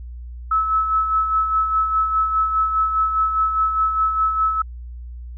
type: tone with tremolo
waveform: sine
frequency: 1300 Hz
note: E6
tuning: 24 cents flat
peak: -14 dBFS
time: 0.51-4.62 s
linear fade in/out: 5 ms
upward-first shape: sine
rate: 4.9 Hz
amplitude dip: 50%
effects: added 60 Hz sine -31 dBFS peak until 5.37 s